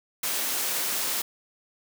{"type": "high-pass noise", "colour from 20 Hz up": "white", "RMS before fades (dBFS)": -28, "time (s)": [0.23, 1.22], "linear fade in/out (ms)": 5, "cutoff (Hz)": 240, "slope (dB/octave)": 12, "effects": []}